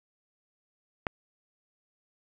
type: click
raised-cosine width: 0.5 ms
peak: -13 dBFS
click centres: 1.068 s
effects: none